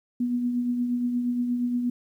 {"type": "tone with tremolo", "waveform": "sine", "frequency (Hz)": 243.8, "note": "B3", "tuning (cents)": -22, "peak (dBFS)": -21, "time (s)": [0.2, 1.9], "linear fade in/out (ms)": 5, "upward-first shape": "triangle", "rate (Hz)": 8.5, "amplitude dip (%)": 45, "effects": ["10-bit"]}